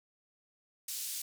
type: band-pass noise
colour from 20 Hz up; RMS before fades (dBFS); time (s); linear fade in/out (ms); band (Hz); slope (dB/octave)
white; -39; 0.88-1.22; 5; 4200 to 13000; 12
effects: none